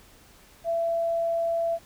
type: tone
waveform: sine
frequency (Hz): 670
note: E5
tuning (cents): +28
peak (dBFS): -23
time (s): 0.64-1.79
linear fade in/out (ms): 50
effects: pink hiss -54 dBFS RMS until 1.85 s